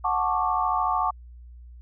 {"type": "chord", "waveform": "sine", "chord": "D major seventh", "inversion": "first", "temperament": "just", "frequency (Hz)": [734.2, 881, 1101.2, 1174.7], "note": ["F#5", "A5", "C#6", "D6"], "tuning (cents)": [-14, 2, -12, 0], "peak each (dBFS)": -27, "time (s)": [0.04, 1.11], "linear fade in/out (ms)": 10, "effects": ["added 60 Hz sine -42 dBFS peak until 1.81 s"]}